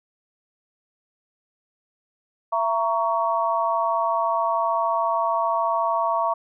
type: chord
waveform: sine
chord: A# diminished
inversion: second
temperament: just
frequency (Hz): 671.3 / 932.3 / 1118.8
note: E5 / A#5 / C#6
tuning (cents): +31 / 0 / +16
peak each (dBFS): -24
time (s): 2.52-6.34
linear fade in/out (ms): 10
effects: none

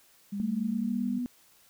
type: tone with vibrato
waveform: sine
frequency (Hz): 200.5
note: G3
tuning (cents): +39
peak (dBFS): -31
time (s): 0.32-1.19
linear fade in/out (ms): 10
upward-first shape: triangle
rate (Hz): 9.1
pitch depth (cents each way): 17
type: tone with pitch glide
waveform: sine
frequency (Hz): 223.1 to 246.1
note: A3 to B3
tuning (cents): +24 to -6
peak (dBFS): -29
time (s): 0.4-1.26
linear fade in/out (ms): 0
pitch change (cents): +170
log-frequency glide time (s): 0.55-1.13
effects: white hiss -61 dBFS RMS until 1.69 s

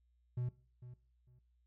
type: tone with echo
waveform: triangle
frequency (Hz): 123.47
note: B2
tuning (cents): 0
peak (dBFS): -33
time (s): 0.37-0.49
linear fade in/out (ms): 5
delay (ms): 450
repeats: 2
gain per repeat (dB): -14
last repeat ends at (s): 1.39
effects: noise-tail reverb RT60 0.4 s tail -18 dB re dry + added 60 Hz sine -70 dBFS peak until 1.66 s

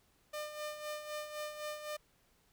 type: tone with tremolo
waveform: sawtooth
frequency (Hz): 602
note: D5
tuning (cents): +43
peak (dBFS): -34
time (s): 0.33-1.97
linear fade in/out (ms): 10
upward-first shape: sine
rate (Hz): 3.9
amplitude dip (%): 60
effects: pink hiss -71 dBFS RMS until 2.52 s

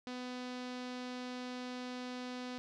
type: tone with low-pass filter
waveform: sawtooth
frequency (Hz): 250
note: B3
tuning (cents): +21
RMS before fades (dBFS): -43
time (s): 0.07-2.58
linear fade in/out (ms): 0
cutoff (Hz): 4700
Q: 1.7
effects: none

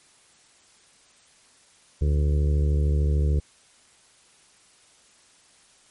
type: harmonic tone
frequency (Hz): 73.42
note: D2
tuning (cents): 0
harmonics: 1 / 2 / 3 / 4 / 5 / 6 / 7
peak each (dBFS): -19 / -27 / -41 / -40 / -37 / -37 / -42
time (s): 2.01-3.4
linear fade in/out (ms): 10
effects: white hiss -57 dBFS RMS until 5.9 s + MP3 48 kbps

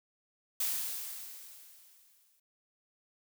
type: noise with exponential decay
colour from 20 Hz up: blue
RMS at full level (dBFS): -31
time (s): 0.6-2.4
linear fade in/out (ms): 5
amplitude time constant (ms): 390
effects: none

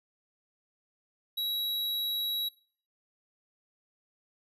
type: tone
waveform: square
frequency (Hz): 3877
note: B7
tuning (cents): -33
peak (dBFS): -30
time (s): 1.37-2.49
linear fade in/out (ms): 10
effects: noise-tail reverb RT60 0.5 s tail -22 dB re dry + resampled to 32000 Hz

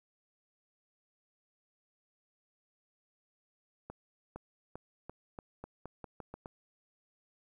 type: accelerating click train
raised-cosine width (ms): 1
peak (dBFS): -29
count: 11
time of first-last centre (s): 3.9-6.459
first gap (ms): 460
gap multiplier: 0.86
effects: 11-bit

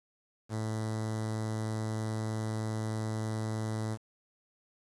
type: tone with notch filter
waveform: sawtooth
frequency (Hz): 109.6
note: A2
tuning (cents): -6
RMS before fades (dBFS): -34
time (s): 0.49-3.98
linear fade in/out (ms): 50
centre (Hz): 2600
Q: 0.94
effects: resampled to 24000 Hz + 9-bit

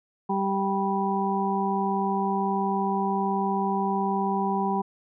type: harmonic tone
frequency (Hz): 195.7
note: G3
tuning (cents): -3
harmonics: 1 / 2 / 4 / 5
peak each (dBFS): -27 / -30 / -28 / -29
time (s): 0.29-4.82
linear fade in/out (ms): 10
effects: none

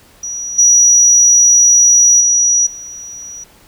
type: tone with level steps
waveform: sine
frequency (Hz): 5820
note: F#8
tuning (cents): -29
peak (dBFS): -20 / -4 / -8 / -27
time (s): 0.23-3.44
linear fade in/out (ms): 5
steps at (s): 0.58 / 2.2 / 2.66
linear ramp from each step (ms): 10
effects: tanh soft clip ceiling -1 dBFS + pink hiss -46 dBFS RMS until 3.67 s

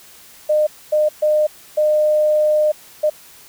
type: tone bursts at uneven times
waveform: sine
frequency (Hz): 608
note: D#5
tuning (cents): -40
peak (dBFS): -12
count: 5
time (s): 0.49-0.67 / 0.92-1.09 / 1.22-1.47 / 1.77-2.72 / 3.03-3.1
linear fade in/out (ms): 10
effects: white hiss -44 dBFS RMS until 3.48 s

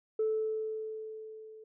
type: tone with level ramp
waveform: sine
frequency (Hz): 437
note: A4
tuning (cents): -12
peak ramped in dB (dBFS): -25 to -48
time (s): 0.19-1.64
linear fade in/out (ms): 5
effects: tanh soft clip ceiling -23 dBFS

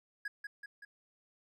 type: tone with echo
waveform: triangle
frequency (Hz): 1661.2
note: G#6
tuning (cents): 0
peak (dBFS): -34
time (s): 0.25-0.28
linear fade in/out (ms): 5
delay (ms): 190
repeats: 3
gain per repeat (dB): -4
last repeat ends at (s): 0.85
effects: none

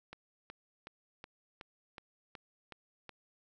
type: click train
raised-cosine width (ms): 0.3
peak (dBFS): -30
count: 9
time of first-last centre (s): 0.13-3.093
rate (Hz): 2.7
effects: none

